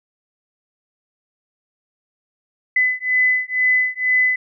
sine beating tone pair, 2009 / 2011.1 Hz, B6 / B6, +29 / +31 cents, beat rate 2.1 Hz, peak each -18 dBFS, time 2.76-4.36 s, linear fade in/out 5 ms, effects none

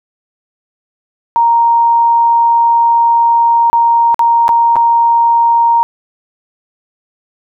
sine tone with dropouts, 932.3 Hz, A#5, in tune, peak -6 dBFS, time 1.36-5.83 s, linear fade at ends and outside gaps 0 ms, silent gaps 3.7-3.73 / 4.144-4.193 / 4.481-4.491 / 4.757-4.765 s, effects none

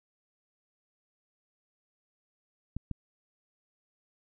clicks, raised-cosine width 5 ms, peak -22 dBFS, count 2, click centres 2.766 / 2.913 s, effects none

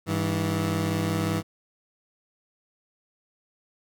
20% pulse tone pair together, 100.1 / 162.87 Hz, G2 / E3, +37 / -21 cents, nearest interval minor sixth, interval 842 cents, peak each -22 dBFS, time 0.06-1.43 s, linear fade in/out 50 ms, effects none

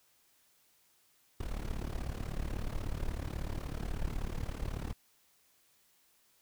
brown noise with amplitude modulation, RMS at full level -33 dBFS, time 1.4-4.93 s, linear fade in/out 5 ms, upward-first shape sine, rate 36.3 Hz, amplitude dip 85%, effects white hiss -69 dBFS RMS until 6.41 s

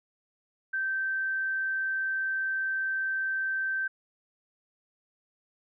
sine tone, 1555 Hz, G6, 14 cents flat, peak -27 dBFS, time 0.73-3.88 s, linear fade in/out 10 ms, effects none

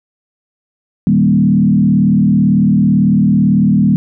sine tone with frequency modulation, 198.9 Hz, G3, 25 cents sharp, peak -7 dBFS, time 1.07-3.96 s, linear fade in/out 0 ms, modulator 38 Hz, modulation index 1.3, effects none

